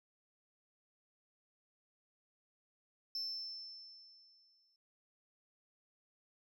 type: tone with exponential decay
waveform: sine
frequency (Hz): 5310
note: E8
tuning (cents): +12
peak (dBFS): -34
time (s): 3.15-4.76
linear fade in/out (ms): 2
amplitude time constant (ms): 350
effects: tanh soft clip ceiling -36 dBFS